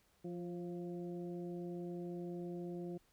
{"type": "harmonic tone with a mistuned harmonic", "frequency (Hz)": 174.61, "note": "F3", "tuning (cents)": 0, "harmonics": [1, 2, 3, 4], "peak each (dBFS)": [-44, -44, -54, -57], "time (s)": [0.24, 2.98], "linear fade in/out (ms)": 10, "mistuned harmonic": 3, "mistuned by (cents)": 30, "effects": ["pink hiss -73 dBFS RMS until 3.12 s"]}